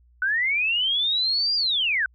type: linear two-way sweep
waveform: sine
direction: up then down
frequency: 1472 to 4869 to 1472 Hz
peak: -20 dBFS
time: 0.22-2.06 s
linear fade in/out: 2 ms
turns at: 1.55 s
effects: added 60 Hz sine -54 dBFS peak until 2.14 s

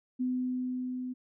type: tone with level ramp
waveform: sine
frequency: 252.8 Hz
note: B3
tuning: 41 cents sharp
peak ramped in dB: -27 to -34 dBFS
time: 0.19-1.14 s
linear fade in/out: 20 ms
effects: none

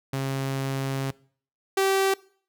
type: tone pair in turn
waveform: sawtooth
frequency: 135.3 / 387.2 Hz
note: C#3 / G4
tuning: -42 / -21 cents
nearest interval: octave + tritone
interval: 1821 cents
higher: second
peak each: -22 / -16 dBFS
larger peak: second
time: 0.13-1.11 / 1.77-2.14 s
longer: first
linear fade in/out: 5 ms
effects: noise-tail reverb RT60 0.5 s tail -22 dB re dry

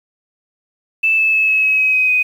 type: tone with pitch steps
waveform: sine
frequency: 2637 / 2617 / 2598 / 2578 / 2559 / 2540 / 2521 / 2502 Hz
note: E7 / E7 / E7 / E7 / D#7 / D#7 / D#7 / D#7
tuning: 0 / -13 / -26 / -39 / +48 / +35 / +22 / +9 cents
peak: -11 dBFS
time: 1.03-2.23 s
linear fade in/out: 10 ms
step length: 150 ms
effects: 7-bit

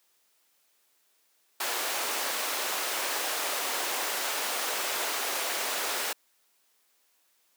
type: high-pass noise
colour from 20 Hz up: pink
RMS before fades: -31 dBFS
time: 1.6-6.13 s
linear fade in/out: 5 ms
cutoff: 520 Hz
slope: 12 dB/octave
effects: white hiss -69 dBFS RMS until 7.56 s + high-pass 300 Hz 12 dB/octave

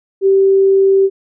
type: tone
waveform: sine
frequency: 388.5 Hz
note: G4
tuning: 16 cents flat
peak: -7 dBFS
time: 0.21-1.1 s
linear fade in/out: 50 ms
effects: none

